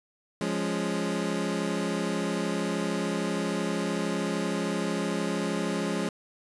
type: chord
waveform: 25% pulse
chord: Db major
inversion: first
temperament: equal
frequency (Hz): 174.61 / 207.7 / 277.2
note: F3 / Ab3 / Db4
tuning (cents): 0 / 0 / 0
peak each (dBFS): -28 / -27 / -29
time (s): 0.41-6.09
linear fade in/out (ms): 2
effects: resampled to 24000 Hz